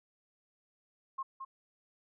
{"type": "tone with echo", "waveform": "sine", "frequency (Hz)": 1070, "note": "C6", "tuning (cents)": 38, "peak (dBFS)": -34, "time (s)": [1.18, 1.23], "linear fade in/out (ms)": 10, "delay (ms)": 220, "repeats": 1, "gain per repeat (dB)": -6, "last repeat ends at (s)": 1.45, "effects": []}